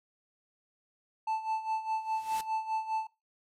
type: tone with tremolo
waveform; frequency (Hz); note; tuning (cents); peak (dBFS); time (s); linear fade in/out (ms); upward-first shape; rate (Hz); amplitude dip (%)
triangle; 880; A5; 0; -26; 1.27-3.07; 5; sine; 4.9; 75
type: noise with exponential growth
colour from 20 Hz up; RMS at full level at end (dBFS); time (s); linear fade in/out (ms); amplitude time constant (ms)
white; -38; 1.96-2.41; 2; 96
effects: noise-tail reverb RT60 0.2 s tail -17 dB re dry + low-pass 11000 Hz 12 dB/octave